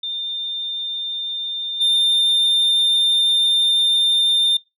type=tone with level steps; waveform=sine; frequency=3606 Hz; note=A7; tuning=42 cents sharp; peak=-23 / -11 dBFS; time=0.03-4.57 s; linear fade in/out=5 ms; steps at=1.8 s; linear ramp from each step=20 ms; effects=noise-tail reverb RT60 0.2 s tail -21 dB re dry + tanh soft clip ceiling -13 dBFS